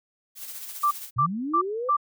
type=noise with tremolo; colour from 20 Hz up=blue; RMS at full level=-36 dBFS; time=0.35-1.11 s; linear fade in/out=50 ms; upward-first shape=sine; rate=15 Hz; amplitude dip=45%
type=tone bursts; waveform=sine; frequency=1174.7 Hz; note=D6; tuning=in tune; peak=-18 dBFS; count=4; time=0.83-1.968 s; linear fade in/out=10 ms; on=82 ms; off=270 ms
type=linear sweep; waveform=sine; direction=up; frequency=108.9 to 523.3 Hz; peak=-27 dBFS; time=1.16-1.9 s; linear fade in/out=10 ms
effects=none